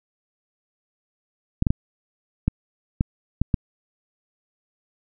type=clicks; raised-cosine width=5 ms; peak=-6 dBFS; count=7; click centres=1.624 / 1.668 / 1.705 / 2.48 / 3.009 / 3.416 / 3.542 s; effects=none